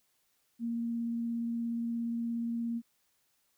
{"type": "tone with vibrato", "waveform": "sine", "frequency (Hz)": 233.1, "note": "A#3", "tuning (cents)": 0, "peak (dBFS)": -31, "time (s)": [0.59, 2.82], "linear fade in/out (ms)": 50, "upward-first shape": "sine", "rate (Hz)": 17, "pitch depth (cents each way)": 8, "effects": ["white hiss -74 dBFS RMS until 3.57 s"]}